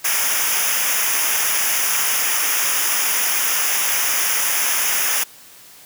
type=noise with comb filter; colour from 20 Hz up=white; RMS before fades=-19 dBFS; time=0.04-5.24 s; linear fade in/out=10 ms; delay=0.24 ms; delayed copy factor=-0.9; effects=white hiss -44 dBFS RMS until 5.85 s + high-pass 80 Hz 12 dB/octave